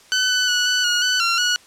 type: tone with pitch steps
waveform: 15% pulse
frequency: 1510 / 1498 / 1471 / 1490 / 1445 / 1496 / 1371 / 1460 Hz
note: F#6 / F#6 / F#6 / F#6 / F#6 / F#6 / F6 / F#6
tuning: +35 / +21 / -11 / +12 / -41 / +19 / -32 / -24 cents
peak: -10 dBFS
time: 0.12-1.56 s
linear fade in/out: 0 ms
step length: 180 ms
effects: white hiss -49 dBFS RMS until 1.66 s + low-pass 8000 Hz 12 dB/octave